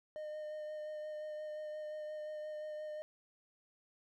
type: tone with vibrato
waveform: triangle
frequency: 610 Hz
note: D#5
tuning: 34 cents flat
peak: -39 dBFS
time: 0.16-3.02 s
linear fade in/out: 0 ms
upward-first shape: sine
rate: 5.7 Hz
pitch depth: 14 cents each way
effects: none